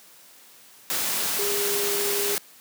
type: tone in noise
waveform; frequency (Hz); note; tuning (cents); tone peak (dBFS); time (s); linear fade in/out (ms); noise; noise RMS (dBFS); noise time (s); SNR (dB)
sine; 406.1; G#4; -39; -27; 1.39-2.35; 0; white; -26; 0.9-2.38; -4
effects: white hiss -51 dBFS RMS until 2.6 s + high-pass 150 Hz 12 dB/octave